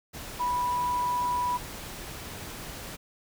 sine tone in noise, 983 Hz, B5, 8 cents flat, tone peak -25 dBFS, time 0.39-1.58 s, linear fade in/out 20 ms, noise pink, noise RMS -40 dBFS, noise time 0.13-2.97 s, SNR +12 dB, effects none

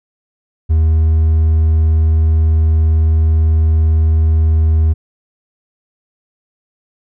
triangle tone with hard clipping, 79.5 Hz, D#2, 38 cents sharp, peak -9 dBFS, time 0.69-4.94 s, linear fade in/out 20 ms, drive 5 dB, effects none

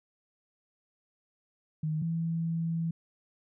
sine tone pair in turn, 155.56 / 165.2 Hz, D#3 / E3, 0 / +4 cents, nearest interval minor second, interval 104 cents, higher second, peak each -28 dBFS, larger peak neither, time 1.83-2.02 / 2.02-2.91 s, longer second, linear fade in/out 5 ms, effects none

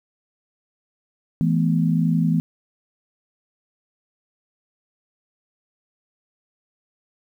sine chord, E suspended fourth, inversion none, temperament equal with one note detuned, 164.81 / 216.1 / 246.9 Hz, E3 / A3 / B3, 0 / -31 / 0 cents, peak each -18 / -24 / -23 dBFS, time 1.41-2.4 s, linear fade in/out 0 ms, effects 9-bit

